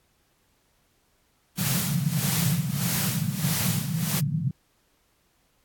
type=noise with tremolo; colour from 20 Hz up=white; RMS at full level=-27 dBFS; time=1.57-4.21 s; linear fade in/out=20 ms; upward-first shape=sine; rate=1.6 Hz; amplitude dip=80%
type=band-pass noise; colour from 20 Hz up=white; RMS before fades=-27 dBFS; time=1.58-4.51 s; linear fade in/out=2 ms; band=120 to 180 Hz; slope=48 dB/octave
effects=pink hiss -67 dBFS RMS until 5.64 s + AAC 64 kbps